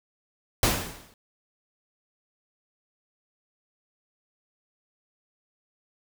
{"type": "noise with exponential decay", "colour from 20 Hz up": "pink", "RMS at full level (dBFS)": -19, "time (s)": [0.63, 1.14], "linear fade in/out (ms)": 2, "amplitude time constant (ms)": 110, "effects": []}